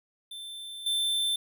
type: tone with level steps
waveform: square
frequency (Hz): 3549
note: A7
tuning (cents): +14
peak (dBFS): -39 / -26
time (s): 0.31-1.36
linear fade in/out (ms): 5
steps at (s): 0.86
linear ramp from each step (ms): 5
effects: none